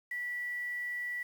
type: tone with quantisation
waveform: sine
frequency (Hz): 1955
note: B6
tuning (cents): -18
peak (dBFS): -34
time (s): 0.11-1.23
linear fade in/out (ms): 5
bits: 9
effects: none